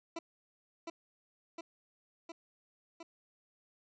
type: tone with echo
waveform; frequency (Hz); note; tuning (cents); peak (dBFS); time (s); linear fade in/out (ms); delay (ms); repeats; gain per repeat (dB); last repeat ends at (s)
20% pulse; 333.4; E4; +20; -33; 0.16-0.19; 5; 710; 4; -2; 3.03
effects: resampled to 16000 Hz